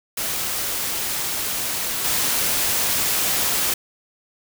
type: noise with level steps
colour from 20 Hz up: white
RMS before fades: -25 / -21 dBFS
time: 0.17-3.74 s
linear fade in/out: 5 ms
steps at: 2.04 s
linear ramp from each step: 10 ms
effects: none